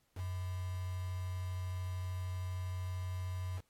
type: tone with quantisation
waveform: sine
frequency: 91.3 Hz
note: F#2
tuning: 23 cents flat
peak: -36 dBFS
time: 0.15-3.62 s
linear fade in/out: 50 ms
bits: 8
effects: pink hiss -75 dBFS RMS until 3.69 s + MP3 64 kbps